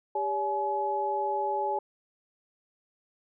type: tone cluster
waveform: sine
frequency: 398.5 / 571 / 849 Hz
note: G4 / D5 / G#5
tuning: +28 / -49 / +38 cents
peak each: -33 / -34 / -28 dBFS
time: 0.15-1.79 s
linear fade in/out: 5 ms
effects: none